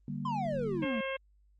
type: chord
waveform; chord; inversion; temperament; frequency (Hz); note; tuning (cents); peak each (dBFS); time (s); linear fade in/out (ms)
sine; G minor; second; just; 147 / 196 / 235.2; D3 / G3 / Bb3; +2 / 0 / +16; -38 / -39 / -39; 0.08-0.85; 2
type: exponential sweep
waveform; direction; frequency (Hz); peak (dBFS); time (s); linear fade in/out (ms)
triangle; down; 1069 to 207.7; -30; 0.25-1.01; 5
type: harmonic tone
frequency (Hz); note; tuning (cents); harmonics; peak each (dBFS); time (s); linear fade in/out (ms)
536; C5; +42; 1 / 2 / 3 / 4 / 5 / 6; -35 / -42 / -42 / -41 / -43 / -47; 0.82-1.17; 10
effects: added 50 Hz sine -62 dBFS peak until 1.59 s + Opus 24 kbps